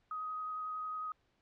sine tone with vibrato, 1256 Hz, D#6, 16 cents sharp, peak -37 dBFS, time 0.11-1.12 s, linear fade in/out 2 ms, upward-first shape sine, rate 11 Hz, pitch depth 9 cents each way, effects pink hiss -75 dBFS RMS until 1.41 s + low-pass 4000 Hz 12 dB/octave

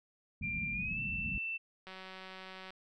white low-pass noise, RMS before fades -42 dBFS, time 0.41-1.38 s, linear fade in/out 2 ms, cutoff 230 Hz, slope 48 dB/octave
sine tone with pitch glide, 2379 to 2670 Hz, D7 to E7, +22 to +22 cents, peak -35 dBFS, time 0.42-1.58 s, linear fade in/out 20 ms, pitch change +200 cents, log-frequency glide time 0.72-1 s
click train, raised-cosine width 0.3 ms, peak -32 dBFS, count 158, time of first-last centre 1.87-2.705 s, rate 188 Hz
effects none

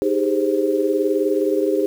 sine chord, Ab major seventh, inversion second, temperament equal with one note detuned, 311.1 / 396.1 / 415.3 / 523.3 Hz, Eb4 / G4 / Ab4 / C5, 0 / +18 / 0 / 0 cents, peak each -22 / -20 / -23 / -23 dBFS, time 0.02-1.86 s, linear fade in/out 0 ms, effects 7-bit

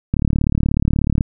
click train, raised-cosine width 5 ms, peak -4 dBFS, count 40, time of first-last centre 0.14-1.208 s, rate 36.5 Hz, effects none

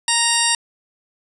harmonic tone, 932.3 Hz, A#5, in tune, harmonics 1 / 2 / 3 / 4 / 5 / 6 / 8 / 9 / 10, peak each -24 / -24 / -24 / -24 / -24 / -24 / -24 / -24 / -24 dBFS, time 0.08-0.55 s, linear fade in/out 2 ms
white noise with exponential growth, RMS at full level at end -37 dBFS, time 0.11-0.36 s, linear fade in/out 0 ms, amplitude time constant 53 ms
effects resampled to 32000 Hz

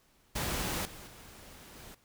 pink noise with level steps, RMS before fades -34 / -48 / -52 / -50 dBFS, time 0.35-1.95 s, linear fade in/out 10 ms, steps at 0.85 / 1.07 / 1.76 s, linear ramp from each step 5 ms, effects pink hiss -67 dBFS RMS until 2.04 s

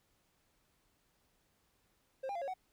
triangle tone with pitch steps, 530 / 802 / 688 / 550 / 748 Hz, C5 / G5 / F5 / C#5 / F#5, +22 / +39 / -26 / -14 / +19 cents, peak -35 dBFS, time 2.23-2.54 s, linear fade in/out 10 ms, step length 62 ms, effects pink hiss -75 dBFS RMS until 2.72 s

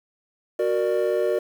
triangle chord, Gb augmented, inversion none, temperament equal with one note detuned, 370 / 466.2 / 593.5 Hz, Gb4 / Bb4 / D5, 0 / 0 / +18 cents, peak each -22 dBFS, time 0.59-1.39 s, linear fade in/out 5 ms, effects tanh soft clip ceiling -9 dBFS + 8-bit

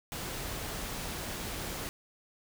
pink noise, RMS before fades -38 dBFS, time 0.12-1.89 s, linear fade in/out 0 ms, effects none

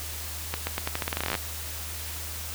accelerating click train, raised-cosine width 0.3 ms, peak -11 dBFS, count 18, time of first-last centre 0.54-1.352 s, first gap 130 ms, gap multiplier 0.85, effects added 78 Hz sine -38 dBFS peak until 2.54 s + white hiss -37 dBFS RMS until 2.54 s

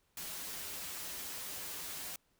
white noise with comb filter, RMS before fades -43 dBFS, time 0.17-2.16 s, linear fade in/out 2 ms, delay 8.8 ms, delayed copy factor -0.55, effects pink hiss -75 dBFS RMS until 2.39 s

